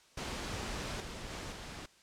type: noise with level steps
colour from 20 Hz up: pink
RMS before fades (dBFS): -39 / -44 / -42 / -45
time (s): 0.17-1.86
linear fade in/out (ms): 5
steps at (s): 1 / 1.3 / 1.52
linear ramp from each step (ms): 5
effects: white hiss -63 dBFS RMS until 2.02 s + low-pass 7000 Hz 12 dB/octave